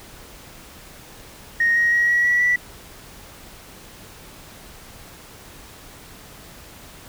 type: tone with pitch steps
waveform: sine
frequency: 1864.7 / 1883.1 / 1901.7 / 1920.4 / 1939.4 / 1958.5 Hz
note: A#6 / A#6 / A#6 / B6 / B6 / B6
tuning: 0 / +17 / +34 / -49 / -32 / -15 cents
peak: -14 dBFS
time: 1.6-2.56 s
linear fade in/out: 5 ms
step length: 160 ms
effects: tanh soft clip ceiling -10 dBFS + pink hiss -43 dBFS RMS until 7.08 s